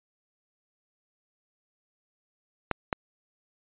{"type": "clicks", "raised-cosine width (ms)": 0.5, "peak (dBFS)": -10, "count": 2, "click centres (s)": [2.713, 2.928], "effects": ["resampled to 8000 Hz"]}